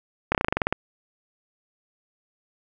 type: slowing click train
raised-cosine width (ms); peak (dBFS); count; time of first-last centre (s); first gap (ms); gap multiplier
0.5; -6; 11; 0.32-0.726; 28; 1.08
effects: none